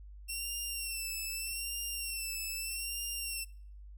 10% pulse tone with vibrato, 2709 Hz, E7, 47 cents sharp, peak -28 dBFS, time 0.28-3.45 s, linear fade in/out 20 ms, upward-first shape sine, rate 0.81 Hz, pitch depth 58 cents each way, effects noise-tail reverb RT60 0.6 s tail -25 dB re dry + added 50 Hz sine -47 dBFS peak until 3.97 s

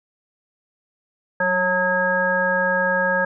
harmonic tone with a mistuned harmonic, 182.1 Hz, F#3, 27 cents flat, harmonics 1 / 3 / 5 / 7 / 9, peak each -29 / -22 / -25 / -30 / -20 dBFS, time 1.4-3.25 s, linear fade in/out 5 ms, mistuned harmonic 1, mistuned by +32 cents, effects none

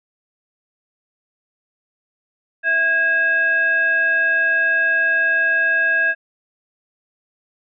sine tone with frequency modulation, 1637 Hz, G#6, 25 cents flat, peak -14 dBFS, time 2.63-6.15 s, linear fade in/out 50 ms, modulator 981 Hz, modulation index 0.42, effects none

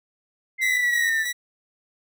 sine exponential sweep, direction down, 2093 to 1760 Hz, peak -20 dBFS, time 0.58-1.26 s, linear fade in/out 50 ms
sawtooth tone with tremolo, 1946 Hz, B6, 26 cents flat, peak -21 dBFS, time 0.61-1.33 s, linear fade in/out 20 ms, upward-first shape square, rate 3.1 Hz, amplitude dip 45%
effects none

